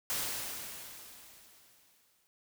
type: noise with exponential decay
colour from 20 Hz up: white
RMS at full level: -33 dBFS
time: 0.1-2.27 s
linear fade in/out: 0 ms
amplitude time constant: 470 ms
effects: none